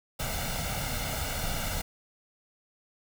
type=noise with comb filter; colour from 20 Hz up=pink; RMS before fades=-32 dBFS; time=0.19-1.82 s; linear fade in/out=10 ms; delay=1.4 ms; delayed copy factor=+0.7; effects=none